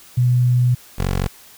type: tone pair in turn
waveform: sine / 15% pulse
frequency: 123.6 / 46.3 Hz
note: B2 / F#1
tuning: +2 / +2 cents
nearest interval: octave + perfect fourth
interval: 1700 cents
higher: first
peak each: -12 dBFS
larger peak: neither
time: 0.17-0.75 / 0.98-1.28 s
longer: first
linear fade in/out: 10 ms
effects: white hiss -45 dBFS RMS until 1.57 s